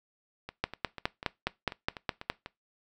two click trains, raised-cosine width 0.3 ms, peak -23 / -11 dBFS, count 9 / 9, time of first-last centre 0.49-2.46 / 0.64-2.3 s, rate 4.06 / 4.82 Hz, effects noise-tail reverb RT60 0.2 s tail -21 dB re dry

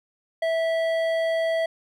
sine tone with hard clipping, 655 Hz, E5, 11 cents flat, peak -23 dBFS, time 0.42-1.66 s, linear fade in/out 5 ms, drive 10 dB, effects none

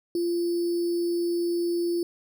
sine tone with sample-and-hold, 344.7 Hz, F4, 23 cents flat, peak -23 dBFS, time 0.15-2.03 s, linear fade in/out 2 ms, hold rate 4900 Hz, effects none

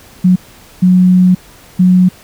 sine tone bursts at uneven times, 182.6 Hz, F#3, 23 cents flat, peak -4 dBFS, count 3, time 0.24-0.36 / 0.82-1.35 / 1.79-2.09 s, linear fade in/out 10 ms, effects pink hiss -40 dBFS RMS until 2.23 s

